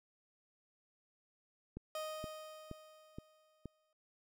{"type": "click train", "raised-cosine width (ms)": 3, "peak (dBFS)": -31, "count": 5, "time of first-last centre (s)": [1.77, 3.657], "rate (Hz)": 2.12}
{"type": "tone with exponential decay", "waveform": "30% pulse", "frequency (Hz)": 622.3, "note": "D#5", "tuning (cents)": 0, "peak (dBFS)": -36, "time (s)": [1.95, 3.93], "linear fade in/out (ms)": 2, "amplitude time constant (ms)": 430}
{"effects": []}